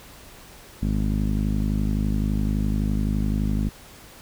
sawtooth tone with low-pass filter, 51.8 Hz, G#1, 4 cents flat, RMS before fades -23 dBFS, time 0.82-3.69 s, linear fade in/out 5 ms, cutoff 230 Hz, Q 3.4, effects pink hiss -46 dBFS RMS until 4.21 s

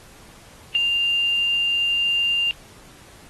sine tone with quantisation, 2794 Hz, F7, in tune, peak -18 dBFS, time 0.75-2.51 s, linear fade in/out 0 ms, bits 7, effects pink hiss -48 dBFS RMS until 3.29 s + AAC 32 kbps

